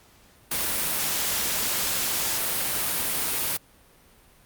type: noise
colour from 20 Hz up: white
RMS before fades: -26 dBFS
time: 0.51-3.57 s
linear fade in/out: 5 ms
effects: pink hiss -56 dBFS RMS until 4.45 s + Opus 48 kbps